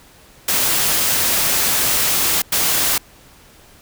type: noise bursts at uneven times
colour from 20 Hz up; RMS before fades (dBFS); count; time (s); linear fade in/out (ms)
white; -17; 2; 0.48-2.42 / 2.52-2.98; 5
effects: pink hiss -47 dBFS RMS until 3.81 s